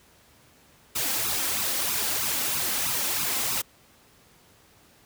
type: noise with flanger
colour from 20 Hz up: white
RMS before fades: -27 dBFS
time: 0.95-3.62 s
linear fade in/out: 10 ms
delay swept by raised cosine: 0.77 to 3.87 ms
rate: 3.1 Hz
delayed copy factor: +0.7
effects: pink hiss -57 dBFS RMS until 5.05 s + high-pass 60 Hz 12 dB/octave